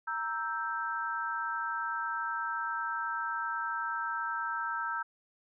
sine chord, E diminished, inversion second, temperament equal, 932.3 / 1318.5 / 1568 Hz, Bb5 / E6 / G6, 0 / 0 / 0 cents, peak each -37 / -35 / -36 dBFS, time 0.07-5.03 s, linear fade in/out 10 ms, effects none

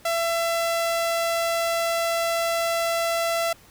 sawtooth tone, 671 Hz, E5, 31 cents sharp, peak -18 dBFS, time 0.05-3.53 s, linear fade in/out 5 ms, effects pink hiss -52 dBFS RMS until 3.7 s

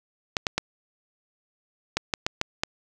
clicks, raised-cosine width 0.2 ms, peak -6 dBFS, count 8, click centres 0.368 / 0.468 / 0.58 / 1.97 / 2.138 / 2.265 / 2.414 / 2.635 s, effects none

